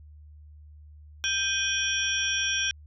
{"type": "tone cluster", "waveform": "sine", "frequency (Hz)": [1568, 2473, 3116, 3367, 5670], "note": ["G6", "D#7", "G7", "G#7", "F8"], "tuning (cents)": [0, -11, -11, 23, 25], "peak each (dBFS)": -31, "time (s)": [1.24, 2.71], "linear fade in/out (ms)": 0, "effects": ["added 75 Hz sine -46 dBFS peak until 2.86 s"]}